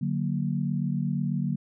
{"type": "chord", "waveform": "sine", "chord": "D augmented", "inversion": "none", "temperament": "equal", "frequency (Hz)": [146.83, 185, 233.1], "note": ["D3", "F#3", "A#3"], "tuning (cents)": [0, 0, 0], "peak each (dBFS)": [-28, -29, -31], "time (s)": [0.01, 1.56], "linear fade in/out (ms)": 10, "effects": []}